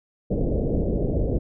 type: low-pass noise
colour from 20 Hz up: pink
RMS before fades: -23 dBFS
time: 0.3-1.39 s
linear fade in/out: 10 ms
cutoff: 590 Hz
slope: 48 dB/octave
effects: none